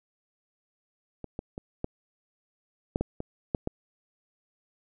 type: clicks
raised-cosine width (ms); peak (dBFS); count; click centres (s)
2; -24 / -20 / -23 / -16 / -13 / -14 / -20 / -12 / -15; 9; 1.243 / 1.391 / 1.579 / 1.844 / 2.959 / 3.01 / 3.204 / 3.548 / 3.674
effects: none